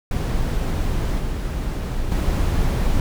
brown noise with level steps, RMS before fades -21 / -24 / -19 dBFS, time 0.11-3 s, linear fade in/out 2 ms, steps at 1.18 / 2.11 s, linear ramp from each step 10 ms, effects none

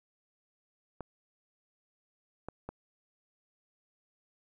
clicks, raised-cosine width 1 ms, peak -25 dBFS, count 3, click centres 1.007 / 2.486 / 2.69 s, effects 11-bit

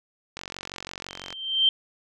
click train, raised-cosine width 0.2 ms, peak -17 dBFS, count 45, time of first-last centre 0.37-1.327 s, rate 46 Hz
sine tone with exponential growth, 3136 Hz, G7, in tune, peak -14 dBFS, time 1.09-1.69 s, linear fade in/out 2 ms, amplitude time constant 130 ms
effects none

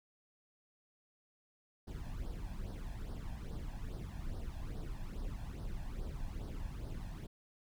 brown noise with flanger, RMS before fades -42 dBFS, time 1.87-7.27 s, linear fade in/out 10 ms, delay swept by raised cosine 0.2 to 1.2 ms, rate 2.4 Hz, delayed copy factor +0.7, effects none

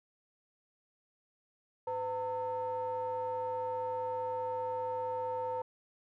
triangle ring-modulated tone, 200.6 Hz, G3, 40 cents sharp, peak -28 dBFS, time 1.87-5.62 s, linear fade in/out 5 ms, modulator 707 Hz, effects none

